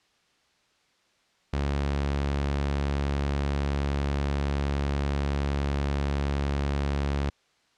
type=tone; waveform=sawtooth; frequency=70.6 Hz; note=C#2; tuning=32 cents sharp; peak=-21 dBFS; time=1.53-7.3 s; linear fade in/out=5 ms; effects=white hiss -66 dBFS RMS until 7.77 s + low-pass 5000 Hz 12 dB/octave